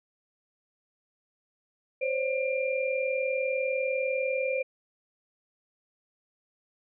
sine tone cluster, 520 / 560 / 2386 Hz, C5 / C#5 / D7, -11 / +18 / +27 cents, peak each -28 / -32 / -33 dBFS, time 2.01-4.63 s, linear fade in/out 10 ms, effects none

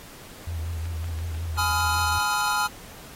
sine tone with vibrato, 82.41 Hz, E2, in tune, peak -27 dBFS, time 0.47-2.19 s, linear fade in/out 5 ms, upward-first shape triangle, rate 5.4 Hz, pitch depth 72 cents each way
clicks, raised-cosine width 0.3 ms, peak -27 dBFS, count 12, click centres 0.856 / 1.043 / 1.189 / 1.349 / 1.567 / 1.864 / 1.94 / 1.988 / 2.252 / 2.336 / 2.48 / 2.523 s
square chord, F half-diminished seventh, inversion first, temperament just, 838.1 / 1005.8 / 1257.2 / 1396.9 Hz, Ab5 / Cb6 / Eb6 / F6, +16 / +31 / +18 / 0 cents, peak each -28 / -30 / -30 / -27 dBFS, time 1.57-2.68 s, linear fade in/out 20 ms
effects pink hiss -45 dBFS RMS until 3.15 s + AAC 48 kbps

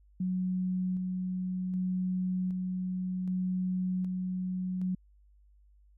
sine tone with tremolo, 184 Hz, F#3, 9 cents flat, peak -28 dBFS, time 0.2-4.95 s, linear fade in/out 5 ms, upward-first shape square, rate 0.65 Hz, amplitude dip 25%, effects added 50 Hz sine -58 dBFS peak until 5.97 s

